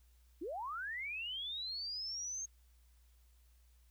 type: linear sweep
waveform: sine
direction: up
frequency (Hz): 286.2 to 6470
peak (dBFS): -39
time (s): 0.41-2.46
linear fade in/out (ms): 10
effects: added 60 Hz sine -63 dBFS peak until 3.9 s + white hiss -75 dBFS RMS until 3.9 s